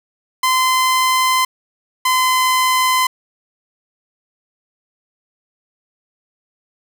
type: tone pair in turn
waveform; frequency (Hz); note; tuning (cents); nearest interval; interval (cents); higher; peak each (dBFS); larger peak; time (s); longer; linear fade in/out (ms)
sawtooth; 1031 / 1025.3; C6 / C6; -26 / -35; unison; 9; first; -9; neither; 0.43-1.45 / 2.05-3.07; neither; 5
effects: none